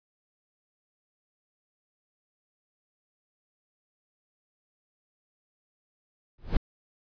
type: noise with exponential growth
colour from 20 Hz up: brown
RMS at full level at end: -19 dBFS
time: 6.38-6.57 s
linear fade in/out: 5 ms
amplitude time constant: 40 ms
effects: resampled to 11025 Hz